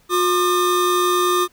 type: tone pair together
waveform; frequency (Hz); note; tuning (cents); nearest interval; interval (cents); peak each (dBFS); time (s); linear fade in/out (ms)
square; 358.9 / 1207.2; F4 / D6; +47 / +47; octave + major sixth; 2100; -19; 0.09-1.48; 50
effects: pink hiss -57 dBFS RMS until 1.52 s